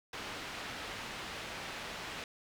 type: low-pass noise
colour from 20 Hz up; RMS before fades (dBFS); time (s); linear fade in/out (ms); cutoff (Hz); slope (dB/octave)
white; -43; 0.13-2.24; 2; 3000; 12
effects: none